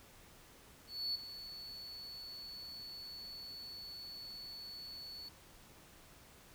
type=tone with ADSR envelope; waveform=triangle; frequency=4435 Hz; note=C#8; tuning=in tune; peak=-31 dBFS; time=0.87-5.29 s; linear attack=280 ms; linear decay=8 ms; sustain=-14 dB; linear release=8 ms; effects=tanh soft clip ceiling -31 dBFS + pink hiss -60 dBFS RMS until 6.54 s